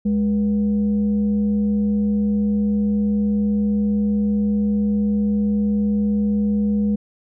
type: tone with frequency modulation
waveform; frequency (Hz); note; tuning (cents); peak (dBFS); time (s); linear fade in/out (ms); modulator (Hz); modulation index
sine; 207.7; G#3; 0; -16; 0.05-6.96; 10; 275; 0.32
effects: none